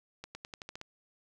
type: accelerating click train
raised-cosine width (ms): 0.2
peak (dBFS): -25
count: 8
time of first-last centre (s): 0.24-0.814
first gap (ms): 110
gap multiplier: 0.9
effects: none